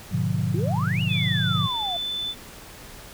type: chord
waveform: sine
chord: G# diminished seventh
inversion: none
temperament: just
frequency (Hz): 103.83 / 124.59 / 149.51 / 179.41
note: G#2 / B2 / D3 / F3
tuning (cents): 0 / +16 / +31 / +47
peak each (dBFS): -27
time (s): 0.11-1.68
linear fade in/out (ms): 20
type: exponential two-way sweep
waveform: sine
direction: up then down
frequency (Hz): 315.8 to 2947 to 674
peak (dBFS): -28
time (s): 0.54-1.97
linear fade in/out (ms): 5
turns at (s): 1.02
type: tone with pitch glide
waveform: sine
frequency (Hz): 3473 to 3511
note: A7 to A7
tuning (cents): -23 to -4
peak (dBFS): -26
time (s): 1.08-2.35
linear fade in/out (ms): 50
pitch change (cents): +19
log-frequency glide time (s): 1.3-1.58
effects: pink hiss -43 dBFS RMS until 3.13 s